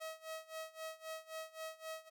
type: tone with tremolo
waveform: sawtooth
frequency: 639 Hz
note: D#5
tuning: 46 cents sharp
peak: -38 dBFS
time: 0-2.1 s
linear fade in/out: 20 ms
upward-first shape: sine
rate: 3.8 Hz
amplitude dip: 90%
effects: none